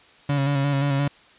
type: tone with vibrato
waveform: 35% pulse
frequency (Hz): 140.3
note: C#3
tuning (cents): +21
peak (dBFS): -18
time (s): 0.29-1.08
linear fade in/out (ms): 5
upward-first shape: square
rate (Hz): 5.7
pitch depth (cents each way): 30
effects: white hiss -52 dBFS RMS until 1.38 s + resampled to 8000 Hz